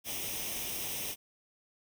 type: noise with comb filter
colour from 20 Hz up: white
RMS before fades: -37 dBFS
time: 0.04-1.16 s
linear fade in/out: 50 ms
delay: 0.34 ms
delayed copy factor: +0.65
effects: none